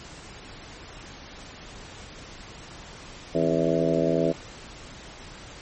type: harmonic tone with a mistuned harmonic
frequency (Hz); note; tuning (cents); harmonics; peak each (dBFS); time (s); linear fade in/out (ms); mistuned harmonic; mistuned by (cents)
82.1; E2; -6; 2 / 3 / 4 / 5 / 6 / 7 / 8; -28 / -28 / -28 / -28 / -28 / -28 / -28; 3.34-4.33; 20; 3; +91
effects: pink hiss -43 dBFS RMS until 5.61 s + MP3 32 kbps